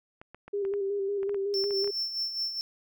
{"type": "clicks", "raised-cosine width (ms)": 0.5, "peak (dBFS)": -30, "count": 12, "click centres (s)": [0.215, 0.346, 0.48, 0.651, 0.738, 1.231, 1.294, 1.345, 1.64, 1.708, 1.844, 1.876]}
{"type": "tone with vibrato", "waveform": "sine", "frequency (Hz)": 398.2, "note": "G4", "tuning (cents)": 27, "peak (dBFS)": -27, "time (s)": [0.53, 1.91], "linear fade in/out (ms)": 10, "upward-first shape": "square", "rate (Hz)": 5.4, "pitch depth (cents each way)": 31}
{"type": "tone with tremolo", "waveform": "triangle", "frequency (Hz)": 5380, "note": "E8", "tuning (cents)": 34, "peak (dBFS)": -26, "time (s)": [1.54, 2.61], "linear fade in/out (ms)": 0, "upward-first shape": "sine", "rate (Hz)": 4.8, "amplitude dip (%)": 60}
{"effects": []}